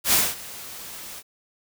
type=noise with ADSR envelope; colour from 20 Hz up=white; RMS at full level=-17 dBFS; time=0.04-1.23 s; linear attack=85 ms; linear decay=220 ms; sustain=-21 dB; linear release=48 ms; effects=none